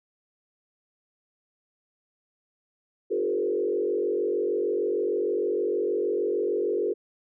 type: tone with frequency modulation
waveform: sine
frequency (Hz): 415.3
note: G#4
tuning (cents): 0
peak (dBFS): -23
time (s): 3.1-6.94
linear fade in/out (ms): 20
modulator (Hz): 46.5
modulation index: 1.5
effects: none